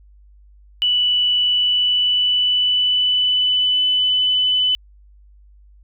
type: tone with pitch glide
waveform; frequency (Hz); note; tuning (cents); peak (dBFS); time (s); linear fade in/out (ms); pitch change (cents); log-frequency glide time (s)
sine; 2963 to 3004; F#7 to F#7; +2 to +26; -14; 0.82-4.75; 0; +24; 1.42-4.11
effects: added 50 Hz sine -45 dBFS peak until 5.83 s